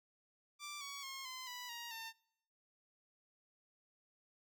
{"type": "tone with pitch steps", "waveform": "10% pulse", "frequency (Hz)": [1174.7, 1124.2, 1076, 1029.7, 985.5, 943.2, 902.7], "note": ["D6", "C#6", "C6", "C6", "B5", "A#5", "A5"], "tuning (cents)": [0, 24, 48, -28, -4, 20, 44], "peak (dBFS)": -37, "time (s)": [0.59, 2.13], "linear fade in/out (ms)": 50, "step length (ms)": 220, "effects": ["noise-tail reverb RT60 0.7 s tail -23 dB re dry"]}